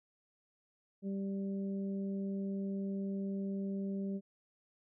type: harmonic tone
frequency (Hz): 196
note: G3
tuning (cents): 0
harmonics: 1 / 2 / 3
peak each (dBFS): -35 / -44 / -51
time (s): 1.02-4.21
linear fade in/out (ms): 50
effects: none

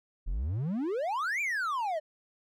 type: exponential two-way sweep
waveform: triangle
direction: up then down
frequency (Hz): 36.71 to 2434 to 595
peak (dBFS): -27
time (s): 0.26-2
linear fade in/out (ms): 20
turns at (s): 1.41
effects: none

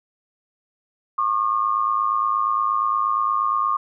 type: tone pair together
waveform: sine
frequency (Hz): 1091.5 / 1200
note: C#6 / D6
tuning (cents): -27 / +37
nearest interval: major second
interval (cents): 164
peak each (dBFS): -21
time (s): 1.18-3.77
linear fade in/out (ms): 5
effects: none

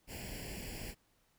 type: noise with comb filter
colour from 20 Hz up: pink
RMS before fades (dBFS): -44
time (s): 0.07-0.95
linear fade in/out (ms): 50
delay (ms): 0.4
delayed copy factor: +0.85
effects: pink hiss -73 dBFS RMS until 1.38 s

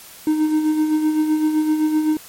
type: tone with tremolo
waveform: triangle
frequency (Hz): 308.9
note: D#4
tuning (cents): -12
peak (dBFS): -11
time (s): 0.27-2.17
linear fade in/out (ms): 2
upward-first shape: sine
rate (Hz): 7.8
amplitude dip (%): 50
effects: white hiss -41 dBFS RMS until 2.28 s + MP3 64 kbps

